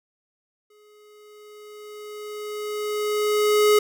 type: tone with exponential growth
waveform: square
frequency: 420.6 Hz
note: G#4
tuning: 22 cents sharp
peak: -14 dBFS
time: 0.7-3.79 s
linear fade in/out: 5 ms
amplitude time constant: 670 ms
effects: none